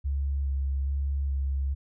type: tone with vibrato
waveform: sine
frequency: 68.9 Hz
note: C#2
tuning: 10 cents flat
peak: -25 dBFS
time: 0.04-1.75 s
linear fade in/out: 20 ms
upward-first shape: square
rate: 1.2 Hz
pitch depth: 16 cents each way
effects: none